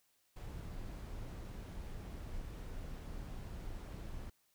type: noise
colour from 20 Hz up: brown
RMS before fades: -45 dBFS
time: 0.36-4.3 s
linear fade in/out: 5 ms
effects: white hiss -75 dBFS RMS until 4.54 s

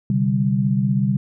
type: chord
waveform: sine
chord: C suspended second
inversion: none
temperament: equal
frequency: 130.81 / 146.83 / 196 Hz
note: C3 / D3 / G3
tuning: 0 / 0 / 0 cents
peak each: -20 / -23 / -19 dBFS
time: 0.1-1.17 s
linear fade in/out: 2 ms
effects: none

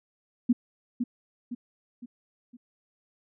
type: tone with echo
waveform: sine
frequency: 242.4 Hz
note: B3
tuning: 32 cents flat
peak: -17 dBFS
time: 0.49-0.53 s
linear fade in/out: 10 ms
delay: 510 ms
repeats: 4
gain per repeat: -7 dB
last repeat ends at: 2.57 s
effects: none

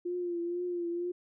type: tone with vibrato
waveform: sine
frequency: 349.2 Hz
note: F4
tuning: in tune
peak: -31 dBFS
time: 0.05-1.12 s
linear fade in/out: 10 ms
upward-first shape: triangle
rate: 2.1 Hz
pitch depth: 47 cents each way
effects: none

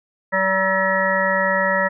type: harmonic tone with a mistuned harmonic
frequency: 191 Hz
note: G3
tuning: 45 cents flat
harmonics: 1 / 3 / 5 / 7 / 9 / 10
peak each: -28 / -21 / -24 / -25 / -25 / -21 dBFS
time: 0.32-1.89 s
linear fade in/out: 20 ms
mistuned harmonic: 7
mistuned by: -23 cents
effects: none

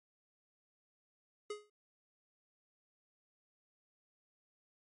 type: tone with exponential decay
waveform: square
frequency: 417.9 Hz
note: G#4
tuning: 11 cents sharp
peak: -37 dBFS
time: 1.5-1.7 s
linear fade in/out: 5 ms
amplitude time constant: 43 ms
effects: MP3 48 kbps

